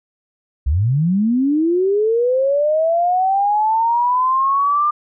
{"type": "linear sweep", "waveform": "sine", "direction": "up", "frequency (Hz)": [61, 1203], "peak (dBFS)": -13, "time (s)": [0.66, 4.91], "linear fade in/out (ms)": 10, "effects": []}